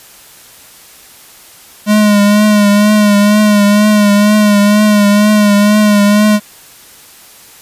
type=tone with vibrato; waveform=square; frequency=207.7 Hz; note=G#3; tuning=in tune; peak=-6 dBFS; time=1.86-6.4 s; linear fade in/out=50 ms; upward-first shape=triangle; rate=2.1 Hz; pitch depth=45 cents each way; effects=white hiss -38 dBFS RMS until 7.61 s + resampled to 32000 Hz